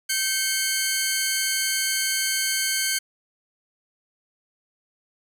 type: tone pair together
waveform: 10% pulse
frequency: 1551.5 / 2184 Hz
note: G6 / C#7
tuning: -18 / -26 cents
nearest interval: tritone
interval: 592 cents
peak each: -16 dBFS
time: 0.09-2.99 s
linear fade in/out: 10 ms
effects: none